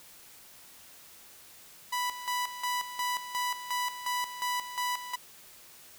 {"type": "tone with tremolo", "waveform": "sawtooth", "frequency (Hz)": 988, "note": "B5", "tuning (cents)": 0, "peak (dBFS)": -25, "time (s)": [1.92, 5.16], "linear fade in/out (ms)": 10, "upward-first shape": "square", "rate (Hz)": 2.8, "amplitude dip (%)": 70, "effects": ["white hiss -53 dBFS RMS until 5.98 s"]}